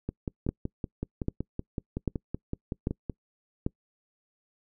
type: two click trains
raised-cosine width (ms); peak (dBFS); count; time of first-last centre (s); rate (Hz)
3; -14 / -18; 5 / 17; 0.49-3.665 / 0.09-3.098; 1.26 / 5.32
effects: noise-tail reverb RT60 0.1 s tail -26 dB re dry